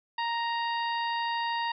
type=harmonic tone; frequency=933 Hz; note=A#5; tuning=1 cent sharp; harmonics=1 / 2 / 3 / 4 / 5; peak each=-29 / -35 / -39 / -41 / -43 dBFS; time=0.18-1.72 s; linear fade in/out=5 ms; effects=none